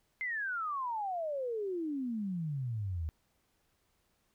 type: exponential sweep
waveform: sine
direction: down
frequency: 2107 to 75.8 Hz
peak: -33 dBFS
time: 0.21-3.09 s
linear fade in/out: 0 ms
effects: pink hiss -75 dBFS RMS until 4.34 s